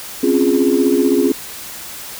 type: chord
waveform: sine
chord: Db major seventh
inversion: third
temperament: equal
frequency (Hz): 261.6 / 277.2 / 349.2 / 415.3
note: C4 / Db4 / F4 / Ab4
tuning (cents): 0 / 0 / 0 / 0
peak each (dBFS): -16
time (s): 0.23-1.32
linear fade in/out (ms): 5
effects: tanh soft clip ceiling -3 dBFS + white hiss -31 dBFS RMS until 2.19 s